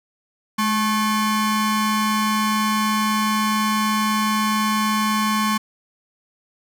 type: ring-modulated tone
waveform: 40% pulse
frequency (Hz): 651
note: E5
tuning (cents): -22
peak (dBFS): -14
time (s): 0.58-5.58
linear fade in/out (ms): 10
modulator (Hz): 438
effects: none